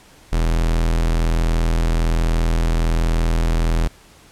45% pulse tone, 41.23 Hz, E1, 1 cent sharp, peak -15 dBFS, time 0.32-3.88 s, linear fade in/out 10 ms, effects pink hiss -48 dBFS RMS until 4.31 s + low-pass 11000 Hz 12 dB/octave

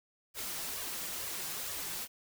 white noise with flanger, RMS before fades -39 dBFS, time 0.34-2.08 s, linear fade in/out 50 ms, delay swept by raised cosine 1.7 to 6.4 ms, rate 2.2 Hz, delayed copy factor +0.65, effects none

